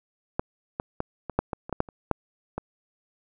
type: clicks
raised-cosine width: 1 ms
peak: -10 / -14 / -13 / -18 / -7 / -15 / -23 / -13 / -8 / -29 / -7 / -16 dBFS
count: 12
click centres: 0.395 / 0.799 / 1.004 / 1.297 / 1.39 / 1.532 / 1.695 / 1.727 / 1.804 / 1.888 / 2.113 / 2.58 s
effects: none